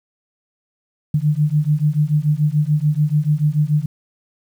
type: beating tone pair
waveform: sine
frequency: 146.83 / 153.73 Hz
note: D3 / D#3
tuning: 0 / -21 cents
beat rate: 6.9 Hz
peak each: -17 dBFS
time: 1.14-3.86 s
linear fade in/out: 5 ms
effects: 8-bit